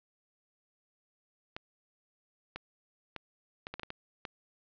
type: clicks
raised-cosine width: 0.3 ms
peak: -23 dBFS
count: 9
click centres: 1.565 / 2.56 / 3.163 / 3.669 / 3.74 / 3.796 / 3.833 / 3.904 / 4.252 s
effects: resampled to 11025 Hz + 9-bit